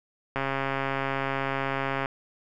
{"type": "click train", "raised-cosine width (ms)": 0.5, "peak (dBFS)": -13, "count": 232, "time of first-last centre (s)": [0.36, 2.059], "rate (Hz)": 136, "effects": []}